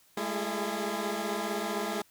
15% pulse tone cluster, 203.5 / 219.1 / 338.3 / 411.3 Hz, G#3 / A3 / E4 / G#4, -35 / -7 / +45 / -17 cents, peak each -30 dBFS, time 0.17-2.02 s, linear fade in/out 5 ms, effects white hiss -63 dBFS RMS until 2.1 s

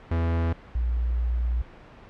45% pulse / sine tone pair in turn, 83.3 / 59.5 Hz, E2 / A#1, +19 / +36 cents, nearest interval tritone, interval 583 cents, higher first, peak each -22 dBFS, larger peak neither, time 0.11-0.53 / 0.75-1.62 s, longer second, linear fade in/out 5 ms, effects pink hiss -47 dBFS RMS until 2.09 s + low-pass 2000 Hz 12 dB/octave

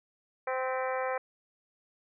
harmonic tone with a mistuned harmonic, 259.2 Hz, C4, 16 cents flat, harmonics 2 / 3 / 4 / 5 / 6 / 7 / 8 / 9, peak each -32 / -36 / -38 / -40 / -42 / -43 / -44 / -45 dBFS, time 0.47-1.18 s, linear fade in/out 5 ms, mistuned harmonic 8, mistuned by -63 cents, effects none

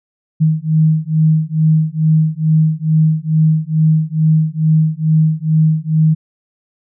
sine beating tone pair, 156.2 / 158.5 Hz, D#3 / D#3, +7 / +32 cents, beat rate 2.3 Hz, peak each -13 dBFS, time 0.4-6.15 s, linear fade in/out 20 ms, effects none

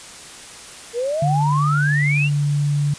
sine exponential sweep, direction up, 454.1 to 2868 Hz, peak -19 dBFS, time 0.93-2.3 s, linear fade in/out 50 ms
sine tone with pitch glide, 147.2 to 145.01 Hz, D3 to D3, +4 to -22 cents, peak -16 dBFS, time 1.22-2.94 s, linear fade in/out 5 ms, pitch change -26 cents, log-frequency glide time 1.44-2.28 s
effects white hiss -38 dBFS RMS until 2.98 s + resampled to 22050 Hz

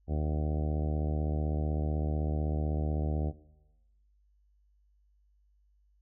harmonic tone, 75.9 Hz, D#2, 42 cents flat, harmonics 1 / 2 / 3 / 4 / 5 / 6 / 7 / 8 / 9 / 10, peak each -29 / -35 / -39 / -41 / -43 / -45 / -46 / -47 / -48 / -49 dBFS, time 0.07-3.33 s, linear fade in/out 50 ms, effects noise-tail reverb RT60 1.0 s tail -19 dB re dry + added 50 Hz sine -64 dBFS peak until 6.01 s

